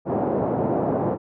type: band-pass noise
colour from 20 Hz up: white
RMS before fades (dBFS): -23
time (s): 0.05-1.18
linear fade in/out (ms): 50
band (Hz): 110 to 710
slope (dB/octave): 24
effects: none